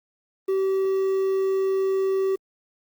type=tone with quantisation; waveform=triangle; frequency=384.6 Hz; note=G4; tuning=33 cents flat; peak=-18 dBFS; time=0.48-2.36 s; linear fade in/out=10 ms; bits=8; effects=Opus 24 kbps